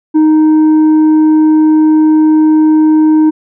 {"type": "tone with tanh clipping", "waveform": "sine", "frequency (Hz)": 310.8, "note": "D#4", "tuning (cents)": -2, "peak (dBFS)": -5, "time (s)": [0.14, 3.31], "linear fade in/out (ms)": 20, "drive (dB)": 4, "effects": []}